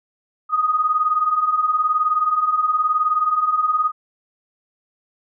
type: beating tone pair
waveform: sine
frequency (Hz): 1229 / 1248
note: D#6 / D#6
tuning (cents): -22 / +5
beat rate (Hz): 19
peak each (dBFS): -22 / -17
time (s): 0.49-3.92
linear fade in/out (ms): 50
effects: none